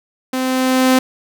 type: tone with level ramp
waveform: sawtooth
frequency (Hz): 258.5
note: C4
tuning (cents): -21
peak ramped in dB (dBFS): -14 to -5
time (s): 0.33-0.99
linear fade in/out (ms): 5
effects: none